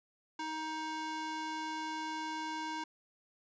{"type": "tone with high-pass filter", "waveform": "square", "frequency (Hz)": 314.5, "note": "D#4", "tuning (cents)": 19, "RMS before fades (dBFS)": -39, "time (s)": [0.39, 2.84], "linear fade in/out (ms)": 5, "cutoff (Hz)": 630, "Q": 2.7, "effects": ["resampled to 16000 Hz"]}